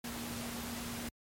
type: tone in noise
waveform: sine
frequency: 236.6 Hz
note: A#3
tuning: 26 cents sharp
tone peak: -42 dBFS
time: 0.04-1.09 s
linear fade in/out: 5 ms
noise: pink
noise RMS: -42 dBFS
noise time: 0.04-1.09 s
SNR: -3 dB
effects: high-pass 60 Hz 12 dB/octave + MP3 64 kbps